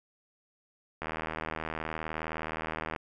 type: click train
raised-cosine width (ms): 0.5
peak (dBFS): -19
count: 155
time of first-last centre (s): 1.02-2.962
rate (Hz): 79.3
effects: none